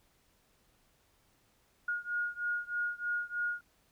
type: beating tone pair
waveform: sine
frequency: 1433 / 1436.2 Hz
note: F6 / F6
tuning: +44 / +48 cents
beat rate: 3.2 Hz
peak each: -35 / -36 dBFS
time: 1.88-3.61 s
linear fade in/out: 5 ms
effects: pink hiss -70 dBFS RMS until 3.91 s